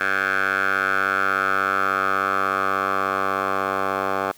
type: tone with band-pass filter sweep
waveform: 10% pulse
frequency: 96.5 Hz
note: G2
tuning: 27 cents flat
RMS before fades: -22 dBFS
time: 0-4.32 s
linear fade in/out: 10 ms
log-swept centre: 1600 to 990 Hz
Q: 4.4
effects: white hiss -51 dBFS RMS until 4.37 s